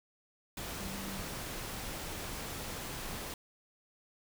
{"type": "tone in noise", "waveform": "sine", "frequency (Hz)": 195, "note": "G3", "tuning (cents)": -9, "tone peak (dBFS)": -43, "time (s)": [0.8, 1.22], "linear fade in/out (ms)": 2, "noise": "pink", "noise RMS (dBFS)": -41, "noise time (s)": [0.57, 3.34], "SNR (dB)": -5, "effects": []}